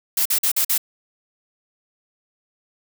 blue noise bursts, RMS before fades -19 dBFS, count 5, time 0.17-0.779 s, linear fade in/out 5 ms, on 85 ms, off 46 ms, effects none

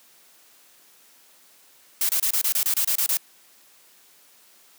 blue noise bursts, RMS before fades -22 dBFS, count 11, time 2.01-3.171 s, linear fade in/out 2 ms, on 81 ms, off 27 ms, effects white hiss -55 dBFS RMS until 4.78 s + high-pass 200 Hz 12 dB/octave

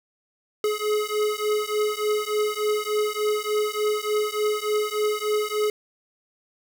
square beating tone pair, 421.5 / 424.9 Hz, G#4 / G#4, +26 / +40 cents, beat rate 3.4 Hz, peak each -26 dBFS, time 0.64-5.7 s, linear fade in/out 2 ms, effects none

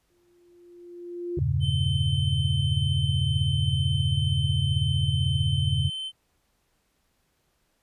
sine tone with exponential growth, 349.2 Hz, F4, in tune, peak -26 dBFS, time 0.1-1.39 s, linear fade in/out 2 ms, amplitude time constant 280 ms
sine chord, E diminished seventh, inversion none, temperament equal, 82.41 / 98 / 116.54 / 138.59 Hz, E2 / G2 / Bb2 / Db3, 0 / 0 / 0 / 0 cents, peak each -28 / -28 / -30 / -25 dBFS, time 1.37-5.9 s, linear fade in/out 10 ms
triangle tone, 3079 Hz, G7, 32 cents flat, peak -29 dBFS, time 1.6-6.12 s, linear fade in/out 50 ms
effects pink hiss -71 dBFS RMS until 7.82 s + resampled to 32000 Hz

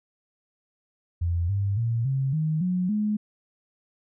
sine tone with pitch steps, 85.7 / 99.59 / 115.72 / 134.48 / 156.27 / 181.59 / 211 Hz, F2 / G2 / A#2 / C3 / D#3 / F#3 / G#3, -32 / +28 / -12 / +48 / +8 / -32 / +28 cents, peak -22 dBFS, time 1.21-3.17 s, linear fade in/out 10 ms, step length 280 ms, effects none

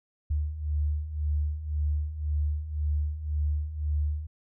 sine beating tone pair, 73.42 / 75.32 Hz, D2 / D2, 0 / +44 cents, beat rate 1.9 Hz, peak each -32 / -27 dBFS, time 0.3-4.27 s, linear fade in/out 10 ms, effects none

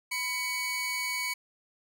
sawtooth tone pair together, 1000 / 2245 Hz, B5 / C#7, +21 / +21 cents, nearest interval octave + major second, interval 1400 cents, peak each -35 / -27 dBFS, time 0.11-1.34 s, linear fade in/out 10 ms, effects none

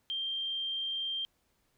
sine tone, 3171 Hz, G7, 19 cents sharp, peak -32 dBFS, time 0.1-1.25 s, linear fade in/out 0 ms, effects pink hiss -74 dBFS RMS until 1.77 s

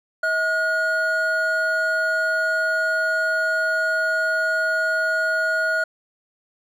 triangle tone pair together, 640 / 1440.3 Hz, D#5 / F#6, +49 / -47 cents, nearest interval octave + major second, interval 1404 cents, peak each -23 / -18 dBFS, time 0.23-5.84 s, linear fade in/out 5 ms, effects none

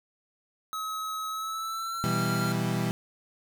square tone with pitch glide, 1281 to 1380.9 Hz, E6 to F6, -50 to -20 cents, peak -32 dBFS, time 0.73-2.52 s, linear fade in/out 0 ms, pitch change +130 cents, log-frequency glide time 1.29-2.25 s
35% pulse chord, E minor, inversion second, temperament equal, 123.47 / 164.81 / 196 Hz, B2 / E3 / G3, 0 / 0 / 0 cents, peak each -29 dBFS, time 2.04-2.91 s, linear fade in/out 0 ms
effects none

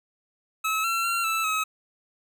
25% pulse tone with pitch steps, 1293 / 1350 / 1371 / 1320 / 1279 Hz, E6 / E6 / F6 / E6 / D#6, -34 / +41 / -32 / +2 / +47 cents, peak -20 dBFS, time 0.64-1.64 s, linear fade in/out 10 ms, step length 200 ms, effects none

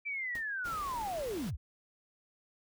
sine linear sweep, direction down, 2349 to 38.89 Hz, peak -34 dBFS, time 0.05-1.57 s, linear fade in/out 20 ms
pink noise with exponential decay, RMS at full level -45 dBFS, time 0.35-0.49 s, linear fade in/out 1 ms, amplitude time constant 29 ms
pink noise, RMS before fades -46 dBFS, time 0.64-1.51 s, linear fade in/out 20 ms
effects none

